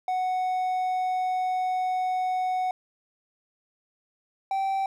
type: tone pair in turn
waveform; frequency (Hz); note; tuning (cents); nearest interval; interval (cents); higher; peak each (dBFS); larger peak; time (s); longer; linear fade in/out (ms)
triangle; 740 / 776.2; F#5 / G5; 0 / -17; minor second; 83; second; -22; neither; 0.08-2.71 / 4.51-4.86; first; 2
effects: none